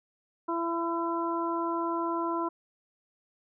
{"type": "harmonic tone", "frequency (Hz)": 336, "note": "E4", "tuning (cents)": 33, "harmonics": [1, 2, 3, 4], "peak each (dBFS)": [-31, -37, -31, -38], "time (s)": [0.48, 2.49], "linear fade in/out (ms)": 10, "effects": []}